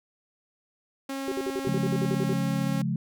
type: tone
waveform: sawtooth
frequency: 271.7 Hz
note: C#4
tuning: 35 cents flat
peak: -27 dBFS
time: 1.09-2.82 s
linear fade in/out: 5 ms
type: tone bursts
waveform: sine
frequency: 384.4 Hz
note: G4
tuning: 34 cents flat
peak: -27 dBFS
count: 12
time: 1.28-2.33 s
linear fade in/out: 0 ms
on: 38 ms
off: 54 ms
type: chord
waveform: sine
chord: Db major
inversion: none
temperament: equal with one note detuned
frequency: 138.59 / 174.61 / 212.6 Hz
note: Db3 / F3 / Ab3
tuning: 0 / 0 / +41 cents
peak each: -29 / -29 / -30 dBFS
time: 1.67-2.96 s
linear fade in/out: 2 ms
effects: none